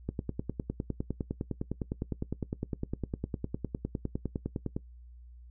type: click train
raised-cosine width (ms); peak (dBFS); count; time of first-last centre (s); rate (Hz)
3; -19; 47; 0.09-4.765; 9.84
effects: noise-tail reverb RT60 0.1 s tail -19 dB re dry + added 60 Hz sine -48 dBFS peak until 5.5 s